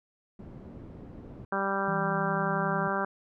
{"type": "low-pass noise", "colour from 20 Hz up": "white", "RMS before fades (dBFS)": -45, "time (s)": [0.39, 1.45], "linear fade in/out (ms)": 2, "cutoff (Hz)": 270, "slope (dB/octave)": 12}
{"type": "harmonic tone", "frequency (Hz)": 196, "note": "G3", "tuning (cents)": 0, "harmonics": [1, 2, 3, 4, 5, 6, 7, 8], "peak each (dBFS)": [-35, -35, -35, -35, -35, -35, -35, -35], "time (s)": [1.52, 3.05], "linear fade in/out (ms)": 5}
{"type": "tone with vibrato", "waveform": "sine", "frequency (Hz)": 164.81, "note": "E3", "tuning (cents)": 0, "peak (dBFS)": -32, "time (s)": [1.88, 2.88], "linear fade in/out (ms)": 2, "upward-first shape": "triangle", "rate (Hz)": 5.8, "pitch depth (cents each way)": 15}
{"effects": []}